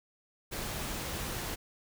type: noise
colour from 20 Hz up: pink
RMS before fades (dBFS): -37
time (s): 0.51-1.56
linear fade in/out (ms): 20
effects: none